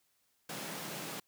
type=high-pass noise; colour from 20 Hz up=pink; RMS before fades=-42 dBFS; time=0.49-1.2 s; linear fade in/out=5 ms; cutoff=130 Hz; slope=48 dB/octave; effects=white hiss -75 dBFS RMS until 1.27 s